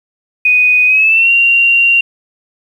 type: tone with pitch glide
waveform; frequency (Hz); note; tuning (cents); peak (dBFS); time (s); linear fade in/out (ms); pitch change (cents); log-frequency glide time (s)
sine; 2489 to 2762; D#7 to F7; 0 to -20; -6; 0.45-2.01; 5; +180; 0.86-1.31
effects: 7-bit